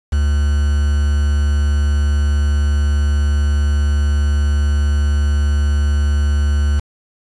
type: tone with quantisation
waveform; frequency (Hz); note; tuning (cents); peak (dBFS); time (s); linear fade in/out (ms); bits
triangle; 72.4; D2; -24; -10; 0.12-6.8; 10; 5
effects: resampled to 22050 Hz